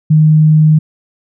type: tone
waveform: sine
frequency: 154.9 Hz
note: D#3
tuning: 7 cents flat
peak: -4 dBFS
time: 0.1-0.79 s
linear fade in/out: 10 ms
effects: none